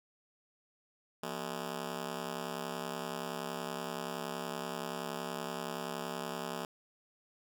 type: ring-modulated tone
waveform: 10% pulse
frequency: 208.2 Hz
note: G#3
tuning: 5 cents sharp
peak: -26 dBFS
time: 1.23-6.65 s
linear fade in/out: 2 ms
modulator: 35.3 Hz
effects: none